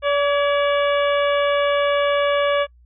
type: harmonic tone with a mistuned harmonic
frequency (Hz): 573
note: D5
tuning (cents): -43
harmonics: 1 / 2 / 3 / 4 / 5 / 6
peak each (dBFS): -17 / -23 / -27 / -29 / -31 / -33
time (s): 0.02-2.67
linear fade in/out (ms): 50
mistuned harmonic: 3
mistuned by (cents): -41
effects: noise-tail reverb RT60 0.1 s tail -26 dB re dry + added 60 Hz sine -48 dBFS peak until 2.85 s